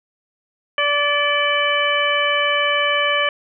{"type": "harmonic tone with a mistuned harmonic", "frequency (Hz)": 580, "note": "D5", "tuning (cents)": -22, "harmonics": [1, 2, 3, 4, 5], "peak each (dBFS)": [-22, -22, -22, -22, -22], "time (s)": [0.78, 3.29], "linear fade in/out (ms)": 2, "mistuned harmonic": 5, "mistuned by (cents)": 55, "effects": []}